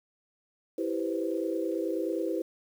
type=chord; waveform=sine; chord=C major seventh; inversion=first; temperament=equal with one note detuned; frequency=329.6 / 390.9 / 493.9 / 523.3 Hz; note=E4 / G4 / B4 / C5; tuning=0 / -5 / 0 / 0 cents; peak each=-31 / -34 / -35 / -36 dBFS; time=0.78-2.42 s; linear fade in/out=5 ms; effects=9-bit